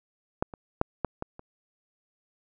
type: clicks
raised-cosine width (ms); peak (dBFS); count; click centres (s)
1; -11 / -26 / -8 / -12 / -18 / -29; 6; 0.425 / 0.538 / 0.814 / 1.047 / 1.224 / 1.394
effects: none